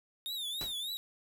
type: tone with vibrato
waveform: 45% pulse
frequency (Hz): 3661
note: A#7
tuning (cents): -32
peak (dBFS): -35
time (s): 0.26-0.97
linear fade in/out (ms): 0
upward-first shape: triangle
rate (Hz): 3.4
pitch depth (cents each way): 150
type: noise with exponential decay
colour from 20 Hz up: pink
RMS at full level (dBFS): -38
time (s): 0.61-0.79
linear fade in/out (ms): 0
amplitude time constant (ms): 37
effects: none